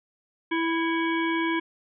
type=harmonic tone with a mistuned harmonic; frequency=329.6 Hz; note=E4; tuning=in tune; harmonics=1 / 3 / 5 / 7 / 9 / 10; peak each=-25 / -30 / -32 / -32 / -44 / -39 dBFS; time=0.51-1.6 s; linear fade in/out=10 ms; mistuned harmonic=7; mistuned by=-37 cents; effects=none